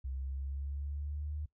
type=linear sweep; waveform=sine; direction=up; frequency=65.41 to 75.7 Hz; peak=-36 dBFS; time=0.04-1.46 s; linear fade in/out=10 ms; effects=noise-tail reverb RT60 0.1 s tail -19 dB re dry